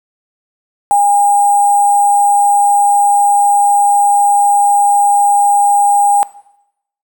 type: tone with sample-and-hold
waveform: sine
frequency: 812 Hz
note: G#5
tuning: 39 cents flat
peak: -6 dBFS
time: 0.91-6.23 s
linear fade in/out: 0 ms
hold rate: 8820 Hz
effects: noise-tail reverb RT60 0.8 s tail -18 dB re dry